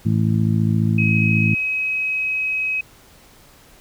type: harmonic tone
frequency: 54.6 Hz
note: A1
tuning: 13 cents flat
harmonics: 2 / 3 / 4 / 5 / 6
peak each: -18 / -20 / -21 / -34 / -30 dBFS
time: 0.05-1.55 s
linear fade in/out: 10 ms
type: tone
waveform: sine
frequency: 2543 Hz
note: D#7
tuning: 37 cents sharp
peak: -19 dBFS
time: 0.98-2.81 s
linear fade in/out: 5 ms
effects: pink hiss -49 dBFS RMS until 3.8 s